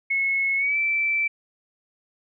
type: tone with pitch glide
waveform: sine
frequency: 2186 to 2329 Hz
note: C#7 to D7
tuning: -25 to -15 cents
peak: -20 dBFS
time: 0.1-1.28 s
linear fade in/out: 10 ms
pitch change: +110 cents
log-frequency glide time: 0.57-0.77 s
effects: none